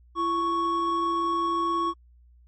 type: tone pair together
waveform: triangle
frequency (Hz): 337.1 / 1108.7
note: E4 / C#6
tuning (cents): +39 / 0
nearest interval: octave + major sixth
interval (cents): 2061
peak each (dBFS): -27 / -22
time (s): 0.15-1.94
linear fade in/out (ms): 50
effects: added 60 Hz sine -52 dBFS peak until 2.47 s + MP3 32 kbps